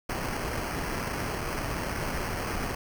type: noise with sample-and-hold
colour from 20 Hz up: pink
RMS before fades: -32 dBFS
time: 0.09-2.75 s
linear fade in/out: 5 ms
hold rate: 3675 Hz
effects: none